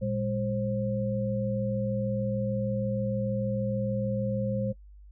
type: tone cluster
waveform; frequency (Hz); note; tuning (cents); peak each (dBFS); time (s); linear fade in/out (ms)
sine; 115.9 / 202.4 / 530; A#2 / G#3 / C5; -10 / -44 / +22; -31; 0.01-4.73; 20
effects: noise-tail reverb RT60 0.1 s tail -22 dB re dry + added 50 Hz sine -47 dBFS peak until 5.11 s